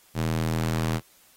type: tone with high-pass filter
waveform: square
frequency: 40.34 Hz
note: E1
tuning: 37 cents flat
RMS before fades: -26 dBFS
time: 0.14-1.01 s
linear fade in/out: 50 ms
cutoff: 120 Hz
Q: 1.3
effects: white hiss -58 dBFS RMS until 1.36 s + AAC 48 kbps